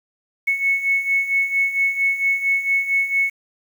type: beating tone pair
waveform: sine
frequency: 2201 / 2205.4 Hz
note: C#7 / C#7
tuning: -13 / -9 cents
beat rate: 4.4 Hz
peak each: -23 / -18 dBFS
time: 0.47-3.3 s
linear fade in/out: 10 ms
effects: 7-bit